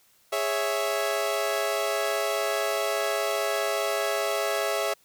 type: chord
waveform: sawtooth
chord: C# minor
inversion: second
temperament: equal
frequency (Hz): 415.3 / 554.4 / 659.3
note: G#4 / C#5 / E5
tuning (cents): 0 / 0 / 0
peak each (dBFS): -27 / -26 / -24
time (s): 0.32-4.94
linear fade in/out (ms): 10
effects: white hiss -62 dBFS RMS until 5.04 s